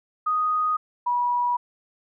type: tone pair in turn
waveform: sine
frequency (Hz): 1244.5 / 971.4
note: D#6 / B5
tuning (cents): 0 / -29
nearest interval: major third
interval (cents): 429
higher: first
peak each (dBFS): -20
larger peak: neither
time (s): 0.26-0.77 / 1.06-1.57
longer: neither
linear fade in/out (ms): 10
effects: none